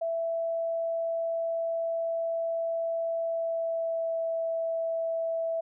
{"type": "tone with pitch glide", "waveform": "sine", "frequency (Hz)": [663, 658.4], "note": ["E5", "E5"], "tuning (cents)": [10, -2], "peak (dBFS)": -27, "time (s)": [0.01, 5.61], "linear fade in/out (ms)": 10, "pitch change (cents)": -12, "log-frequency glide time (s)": [3.21, 4.17], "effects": []}